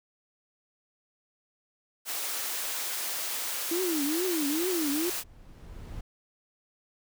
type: high-pass noise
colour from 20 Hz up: white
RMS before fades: -33 dBFS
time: 2.05-5.24 s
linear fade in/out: 50 ms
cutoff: 430 Hz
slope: 12 dB/octave
type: tone with vibrato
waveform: sine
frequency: 324 Hz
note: E4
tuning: 30 cents flat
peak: -27 dBFS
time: 3.71-5.1 s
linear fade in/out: 5 ms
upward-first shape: triangle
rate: 2.3 Hz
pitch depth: 280 cents each way
type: noise with exponential growth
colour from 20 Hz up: brown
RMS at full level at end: -38 dBFS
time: 4.03-6.01 s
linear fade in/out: 5 ms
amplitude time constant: 430 ms
effects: none